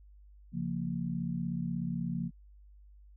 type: chord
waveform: sine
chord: Bb minor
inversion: first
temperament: equal with one note detuned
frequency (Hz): 138.59 / 174.61 / 231.6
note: Db3 / F3 / Bb3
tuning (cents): 0 / 0 / -11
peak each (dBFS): -38 / -34 / -37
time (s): 0.52-2.31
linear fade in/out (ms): 50
effects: added 50 Hz sine -53 dBFS peak until 3.16 s